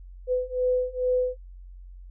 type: beating tone pair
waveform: sine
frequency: 502 / 504.3 Hz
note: B4 / B4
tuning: +28 / +36 cents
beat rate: 2.3 Hz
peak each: -26 / -25 dBFS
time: 0.27-1.37 s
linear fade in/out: 50 ms
effects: added 45 Hz sine -41 dBFS peak until 2.1 s